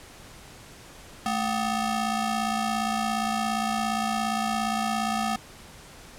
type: ring-modulated tone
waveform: 25% pulse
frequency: 494.7 Hz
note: B4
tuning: 3 cents sharp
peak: -18 dBFS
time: 1.26-5.36 s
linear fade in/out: 0 ms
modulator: 276 Hz
effects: pink hiss -47 dBFS RMS until 6.18 s + low-pass 11000 Hz 12 dB/octave